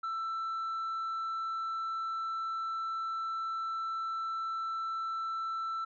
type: tone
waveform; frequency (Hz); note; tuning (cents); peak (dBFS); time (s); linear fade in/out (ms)
sine; 1331; E6; +16; -30; 0.03-5.85; 10
effects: tanh soft clip ceiling -32 dBFS